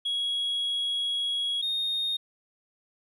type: tone pair in turn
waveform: sine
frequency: 3322 / 3696 Hz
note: G#7 / A#7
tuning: 0 / -16 cents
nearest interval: major second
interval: 184 cents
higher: second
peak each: -24 dBFS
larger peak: neither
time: 0.05-1.62 / 1.62-2.17 s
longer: first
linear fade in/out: 10 ms
effects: tanh soft clip ceiling -24 dBFS + 11-bit